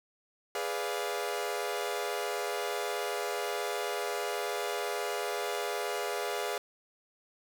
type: chord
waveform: sawtooth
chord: G# diminished seventh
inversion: none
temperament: equal with one note detuned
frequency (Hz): 415.3 / 493.9 / 581.9 / 698.5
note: G#4 / B4 / D5 / F5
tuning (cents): 0 / 0 / -16 / 0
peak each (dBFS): -32 / -34 / -35 / -34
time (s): 0.55-6.58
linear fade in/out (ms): 2
effects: none